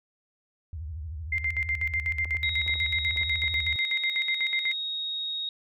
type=tone with vibrato; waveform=sine; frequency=78.1 Hz; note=D#2; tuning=7 cents sharp; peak=-33 dBFS; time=0.73-3.76 s; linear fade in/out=0 ms; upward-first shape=sine; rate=13 Hz; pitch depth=200 cents each way
type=tone with tremolo; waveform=sine; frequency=2094 Hz; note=C7; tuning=1 cent sharp; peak=-24 dBFS; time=1.32-4.73 s; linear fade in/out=5 ms; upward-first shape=square; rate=8.1 Hz; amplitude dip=75%
type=clicks; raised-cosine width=1 ms; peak=-33 dBFS; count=9; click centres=2.255 / 2.348 / 2.665 / 2.695 / 2.756 / 3.162 / 3.215 / 3.437 / 3.541 s
type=tone with pitch glide; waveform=sine; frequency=3788 to 3757 Hz; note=A#7 to A#7; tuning=+27 to +13 cents; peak=-29 dBFS; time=2.43-5.49 s; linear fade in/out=2 ms; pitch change=-14 cents; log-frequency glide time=2.99-3.8 s
effects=none